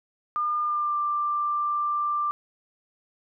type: tone with pitch glide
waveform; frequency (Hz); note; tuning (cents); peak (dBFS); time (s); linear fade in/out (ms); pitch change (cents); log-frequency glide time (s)
sine; 1207 to 1182.8; D6 to D6; +47 to +12; -23; 0.36-2.31; 0; -35; 0.63-0.97
effects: none